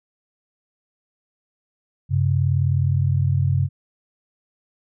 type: tone pair together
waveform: sine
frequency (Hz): 95.5 / 135.06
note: G2 / C#3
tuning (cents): -45 / -45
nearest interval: tritone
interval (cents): 600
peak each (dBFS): -19 / -19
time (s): 2.09-3.69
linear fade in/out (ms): 50
effects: none